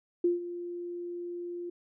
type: tone with ADSR envelope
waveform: sine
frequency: 349.2 Hz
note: F4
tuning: in tune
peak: -21 dBFS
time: 0.24-1.7 s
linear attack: 5 ms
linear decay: 150 ms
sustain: -14 dB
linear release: 7 ms
effects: none